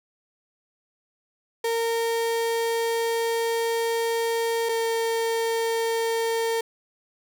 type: tone pair in turn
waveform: 35% pulse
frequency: 459.9 / 456.2 Hz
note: A#4 / A#4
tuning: -23 / -37 cents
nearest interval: unison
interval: 14 cents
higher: first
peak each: -21 dBFS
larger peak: neither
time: 1.64-4.69 / 4.69-6.61 s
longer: first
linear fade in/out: 5 ms
effects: none